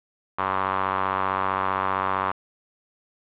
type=tone with band-pass filter; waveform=sawtooth; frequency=95.4 Hz; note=G2; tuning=47 cents flat; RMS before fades=-25 dBFS; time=0.38-2.32 s; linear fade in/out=10 ms; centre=1100 Hz; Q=3.7; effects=resampled to 8000 Hz + 7-bit